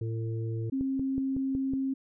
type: harmonic tone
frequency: 112.9 Hz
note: A2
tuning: 45 cents sharp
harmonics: 1 / 3 / 4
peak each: -30 / -40 / -42 dBFS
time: 0.01-0.7 s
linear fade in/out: 5 ms
type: tone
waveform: sine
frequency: 267.7 Hz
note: C4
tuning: 40 cents sharp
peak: -27 dBFS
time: 0.72-1.94 s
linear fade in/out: 10 ms
type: click train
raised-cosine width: 3 ms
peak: -24 dBFS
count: 6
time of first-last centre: 0.81-1.736 s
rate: 5.4 Hz
effects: none